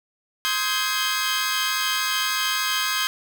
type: chord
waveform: 15% pulse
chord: Ab major seventh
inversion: first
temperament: equal with one note detuned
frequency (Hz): 1046.5 / 1264.1 / 1568 / 1661.2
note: C6 / Eb6 / G6 / Ab6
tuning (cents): 0 / +27 / 0 / 0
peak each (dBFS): -21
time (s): 0.45-3.07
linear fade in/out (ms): 0
effects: none